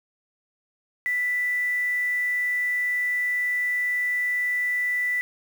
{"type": "tone with quantisation", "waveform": "sine", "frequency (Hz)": 1978, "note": "B6", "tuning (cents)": 2, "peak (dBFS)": -22, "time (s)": [1.06, 5.21], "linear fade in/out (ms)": 0, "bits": 7, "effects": []}